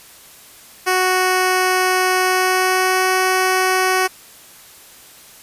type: tone with pitch glide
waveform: 10% pulse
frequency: 370 to 373.2 Hz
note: F#4 to F#4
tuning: 0 to +15 cents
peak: -6 dBFS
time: 0.86-4.08 s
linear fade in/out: 20 ms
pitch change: +15 cents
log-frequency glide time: 2.21-3.09 s
effects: white hiss -43 dBFS RMS until 5.42 s + resampled to 32000 Hz